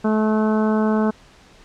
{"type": "harmonic tone", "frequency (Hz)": 216.2, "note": "A3", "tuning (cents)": -30, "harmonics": [1, 2, 3, 4, 5, 6, 7], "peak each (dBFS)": [-17, -23, -27, -29, -31, -33, -34], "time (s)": [0.04, 1.11], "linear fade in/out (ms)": 10, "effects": ["pink hiss -49 dBFS RMS until 1.64 s", "low-pass 6000 Hz 12 dB/octave"]}